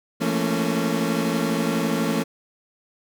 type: tone cluster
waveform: 30% pulse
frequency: 169.2 / 218.8 / 230.9 / 276.4 Hz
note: E3 / A3 / A#3 / C#4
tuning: +45 / -9 / -16 / -5 cents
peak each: -24 dBFS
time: 0.2-2.24 s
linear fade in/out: 20 ms
effects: none